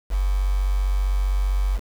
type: tone with quantisation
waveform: sine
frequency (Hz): 47.67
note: G1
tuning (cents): -48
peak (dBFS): -18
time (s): 0.09-1.8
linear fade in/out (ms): 50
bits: 6
effects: none